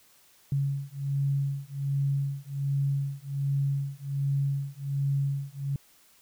sine beating tone pair, 138.59 / 139.89 Hz, C#3 / C#3, 0 / +16 cents, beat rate 1.3 Hz, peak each -29 dBFS, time 0.52-5.76 s, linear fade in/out 2 ms, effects white hiss -60 dBFS RMS until 6.21 s

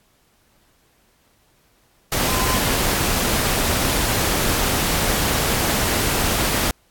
sine tone in noise, 1027 Hz, C6, 33 cents flat, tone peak -26 dBFS, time 2.28-2.59 s, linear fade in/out 2 ms, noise pink, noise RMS -20 dBFS, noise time 2.12-6.71 s, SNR -9 dB, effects pink hiss -60 dBFS RMS until 6.9 s + AAC 64 kbps

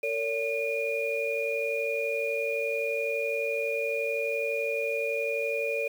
sine tone cluster, 455.2 / 567 / 2436 Hz, A#4 / C#5 / D#7, -41 / +39 / -37 cents, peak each -31 dBFS, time 0.03-5.88 s, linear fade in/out 5 ms, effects 8-bit

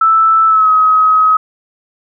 sine tone with pitch glide, 1318.5 to 1270.6 Hz, E6 to D#6, 0 to +36 cents, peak -6 dBFS, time 0.01-1.37 s, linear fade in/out 5 ms, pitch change -64 cents, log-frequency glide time 0.47-0.7 s, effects none

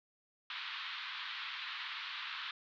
white band-pass noise, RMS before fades -43 dBFS, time 0.5-2.51 s, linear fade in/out 2 ms, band 1000 to 4000 Hz, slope 48 dB/octave, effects none

